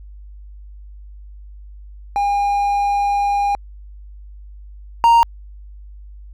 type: tone pair in turn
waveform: triangle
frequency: 809 / 930.3 Hz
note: G#5 / A#5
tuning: -46 / -4 cents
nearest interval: major second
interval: 242 cents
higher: second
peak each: -13 / -6 dBFS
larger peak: second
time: 2.16-3.55 / 5.04-5.23 s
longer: first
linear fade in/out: 0 ms
effects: added 50 Hz sine -35 dBFS peak until 6.33 s